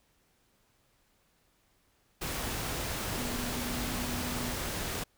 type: tone in noise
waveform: sine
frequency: 244.3 Hz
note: B3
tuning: 19 cents flat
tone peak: -38 dBFS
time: 3.15-4.54 s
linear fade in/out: 10 ms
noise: pink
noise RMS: -35 dBFS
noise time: 2.21-5.04 s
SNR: -6 dB
effects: pink hiss -70 dBFS RMS until 5.17 s